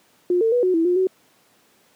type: tone with pitch steps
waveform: sine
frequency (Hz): 356.2 / 450.4 / 488.3 / 367.6 / 328.5 / 356.3 / 374.9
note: F4 / A4 / B4 / F#4 / E4 / F4 / F#4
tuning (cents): +34 / +40 / -20 / -11 / -6 / +35 / +23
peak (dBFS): -15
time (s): 0.3-1.07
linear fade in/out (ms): 2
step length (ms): 110
effects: pink hiss -58 dBFS RMS until 1.95 s + high-pass 200 Hz 12 dB/octave